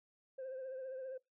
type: tone with vibrato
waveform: sine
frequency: 523.3 Hz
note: C5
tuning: in tune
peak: -40 dBFS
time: 0.38-1.18 s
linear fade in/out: 10 ms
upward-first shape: triangle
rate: 15 Hz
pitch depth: 55 cents each way
effects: noise-tail reverb RT60 0.2 s tail -24 dB re dry + tanh soft clip ceiling -40 dBFS